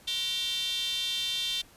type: tone with high-pass filter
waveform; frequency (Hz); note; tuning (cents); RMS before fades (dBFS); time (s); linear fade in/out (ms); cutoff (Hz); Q
square; 209.9; G#3; +19; -31; 0.07-1.62; 10; 3400; 9.9
effects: pink hiss -56 dBFS RMS until 1.76 s + resampled to 32000 Hz